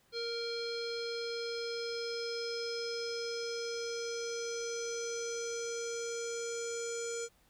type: tone with low-pass filter sweep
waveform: square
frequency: 466.2 Hz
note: A#4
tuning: in tune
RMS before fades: -38 dBFS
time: 0.12-7.29 s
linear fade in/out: 50 ms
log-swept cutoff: 4300 to 7100 Hz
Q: 7.1
effects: pink hiss -69 dBFS RMS until 7.49 s

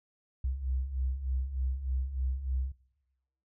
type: beating tone pair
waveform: sine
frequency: 62.7 / 66 Hz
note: B1 / C2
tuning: +27 / +16 cents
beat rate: 3.3 Hz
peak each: -36 / -31 dBFS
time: 0.44-2.72 s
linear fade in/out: 5 ms
effects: noise-tail reverb RT60 0.9 s tail -19 dB re dry

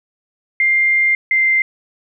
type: tone pair in turn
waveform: sine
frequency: 2100 / 2088 Hz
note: C7 / C7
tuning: +6 / -4 cents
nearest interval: unison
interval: 10 cents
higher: first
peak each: -11 dBFS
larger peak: neither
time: 0.6-1.15 / 1.31-1.62 s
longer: first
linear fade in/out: 2 ms
effects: none

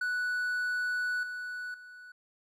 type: tone with level steps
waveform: triangle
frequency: 1480 Hz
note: F#6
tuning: in tune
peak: -27 / -34 / -45 dBFS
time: 0.01-2.12 s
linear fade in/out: 5 ms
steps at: 1.23 / 1.74 s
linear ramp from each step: 2 ms
effects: none

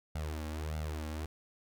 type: tone with flanger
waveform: sawtooth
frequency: 77.2 Hz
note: D#2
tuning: 13 cents flat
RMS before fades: -38 dBFS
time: 0.15-1.26 s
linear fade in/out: 5 ms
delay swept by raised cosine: 1.4 to 3.7 ms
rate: 1.6 Hz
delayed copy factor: +0.8
effects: none

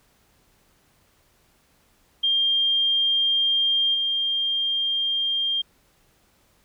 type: tone with level steps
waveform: sine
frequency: 3200 Hz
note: G7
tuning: 35 cents sharp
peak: -18 / -21 dBFS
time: 2.23-5.62 s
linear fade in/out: 10 ms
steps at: 3.94 s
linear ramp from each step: 10 ms
effects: pink hiss -62 dBFS RMS until 6.64 s

